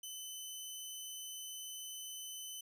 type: tone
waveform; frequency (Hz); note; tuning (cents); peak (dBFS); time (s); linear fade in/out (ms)
15% pulse; 3029; F#7; +40; -37; 0.03-2.61; 5
effects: none